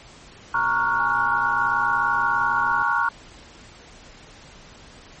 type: chord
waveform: sine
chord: Gb major seventh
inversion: first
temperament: equal with one note detuned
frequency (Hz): 932.3 / 1108.7 / 1396.9 / 1457.1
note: Bb5 / Db6 / F6 / Gb6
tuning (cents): 0 / 0 / 0 / -27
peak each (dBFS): -24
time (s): 0.54-3.09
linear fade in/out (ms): 5
type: click train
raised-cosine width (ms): 2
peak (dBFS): -31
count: 276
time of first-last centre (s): 0.55-2.823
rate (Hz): 121
type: tone with pitch glide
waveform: sine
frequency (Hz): 829 to 840.1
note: G#5 to G#5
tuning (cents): -3 to +20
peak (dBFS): -30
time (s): 0.99-3.03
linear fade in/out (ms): 10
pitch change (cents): +23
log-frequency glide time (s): 2.16-2.67
effects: pink hiss -46 dBFS RMS until 5.2 s + MP3 32 kbps